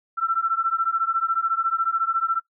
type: beating tone pair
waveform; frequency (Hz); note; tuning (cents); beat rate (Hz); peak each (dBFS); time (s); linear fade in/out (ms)
sine; 1335 / 1349; E6 / E6; +22 / +40; 14; -23; 0.17-2.4; 20
effects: noise-tail reverb RT60 0.1 s tail -17 dB re dry